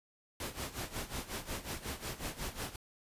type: noise with tremolo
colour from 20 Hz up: pink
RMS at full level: -38 dBFS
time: 0.4-2.76 s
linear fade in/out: 2 ms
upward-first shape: sine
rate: 5.5 Hz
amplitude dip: 80%
effects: resampled to 32000 Hz